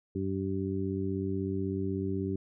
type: harmonic tone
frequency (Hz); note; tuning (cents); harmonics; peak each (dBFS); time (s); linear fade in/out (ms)
96.2; G2; -32; 1 / 2 / 3 / 4; -35 / -35 / -35 / -35; 0.15-2.36; 5
effects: none